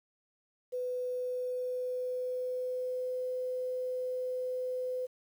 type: tone with pitch glide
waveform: sine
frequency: 499.7 to 506.1 Hz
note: B4 to B4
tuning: +20 to +42 cents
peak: -32 dBFS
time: 0.72-5.07 s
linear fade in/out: 20 ms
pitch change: +22 cents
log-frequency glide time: 1.05-3.24 s
effects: 10-bit